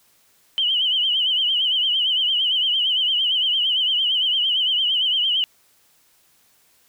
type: tone with vibrato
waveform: sine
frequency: 3033 Hz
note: F#7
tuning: 42 cents sharp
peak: -17 dBFS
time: 0.58-5.44 s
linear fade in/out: 0 ms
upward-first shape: triangle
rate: 8.8 Hz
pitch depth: 110 cents each way
effects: white hiss -59 dBFS RMS until 6.88 s